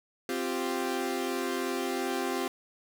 sawtooth chord, C suspended fourth, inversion none, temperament equal, 261.6 / 349.2 / 392 Hz, C4 / F4 / G4, 0 / 0 / 0 cents, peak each -30 dBFS, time 0.29-2.48 s, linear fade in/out 2 ms, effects none

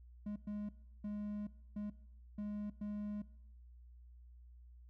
triangle tone bursts at uneven times, 207.7 Hz, G#3, in tune, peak -37 dBFS, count 6, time 0.26-0.36 / 0.47-0.69 / 1.04-1.47 / 1.76-1.9 / 2.38-2.7 / 2.81-3.22 s, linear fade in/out 5 ms, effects noise-tail reverb RT60 0.8 s tail -20 dB re dry + added 60 Hz sine -55 dBFS peak until 4.89 s

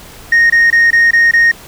sine tone bursts, 1858 Hz, A#6, 6 cents flat, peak -3 dBFS, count 6, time 0.32-1.515 s, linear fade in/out 5 ms, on 180 ms, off 23 ms, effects tanh soft clip ceiling -4 dBFS + pink hiss -35 dBFS RMS until 1.67 s

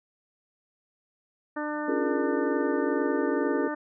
harmonic tone, 299.4 Hz, D4, 33 cents sharp, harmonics 1 / 2 / 3 / 4 / 5 / 6, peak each -32 / -35 / -37 / -38 / -39 / -40 dBFS, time 1.56-3.75 s, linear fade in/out 10 ms
sine chord, Bb minor seventh, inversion first, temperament equal with one note detuned, 277.2 / 345.8 / 415.3 / 466.2 Hz, Db4 / F4 / Ab4 / Bb4, 0 / -17 / 0 / 0 cents, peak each -29 / -31 / -31 / -31 dBFS, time 1.88-3.68 s, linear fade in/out 5 ms
effects none

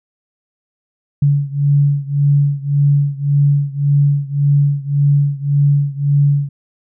sine beating tone pair, 142.1 / 143.9 Hz, C#3 / D3, +43 / -35 cents, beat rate 1.8 Hz, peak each -13 / -15 dBFS, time 1.22-6.49 s, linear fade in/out 5 ms, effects none

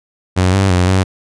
sawtooth tone with pitch steps, 92 / 97.2 / 90 / 94.4 Hz, F#2 / G2 / F#2 / F#2, -9 / -14 / -47 / +35 cents, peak -6 dBFS, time 0.36-1.04 s, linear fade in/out 20 ms, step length 170 ms, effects resampled to 22050 Hz

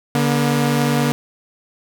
sawtooth tone pair together, 144.78 / 239.3 Hz, D3 / A#3, -24 / +46 cents, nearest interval major sixth, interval 870 cents, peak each -14 dBFS, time 0.15-1.12 s, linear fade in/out 0 ms, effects none

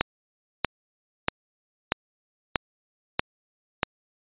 click train, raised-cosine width 0.3 ms, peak -4 dBFS, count 7, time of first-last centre 0.01-3.832 s, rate 1.57 Hz, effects resampled to 8000 Hz

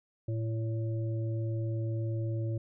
harmonic tone, 112.3 Hz, A2, 36 cents sharp, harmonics 1 / 3 / 5, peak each -30 / -40 / -44 dBFS, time 0.28-2.58 s, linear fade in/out 5 ms, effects none

